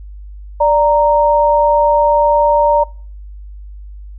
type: tone pair together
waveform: sine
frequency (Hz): 587.3 / 929.3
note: D5 / A#5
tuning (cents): 0 / -6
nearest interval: minor sixth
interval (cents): 794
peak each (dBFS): -11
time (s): 0.6-2.84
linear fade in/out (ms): 10
effects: noise-tail reverb RT60 0.5 s tail -25 dB re dry + added 50 Hz sine -29 dBFS peak until 4.18 s